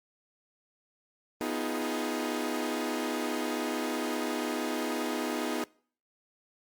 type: chord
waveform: sawtooth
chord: F half-diminished seventh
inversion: second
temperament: equal with one note detuned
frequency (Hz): 246.9 / 314 / 349.2 / 415.3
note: Cb4 / Eb4 / F4 / Ab4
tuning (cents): 0 / +16 / 0 / 0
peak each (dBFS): -31 / -30 / -35 / -33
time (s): 1.41-5.64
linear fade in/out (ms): 0
effects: noise-tail reverb RT60 0.5 s tail -24 dB re dry + Opus 32 kbps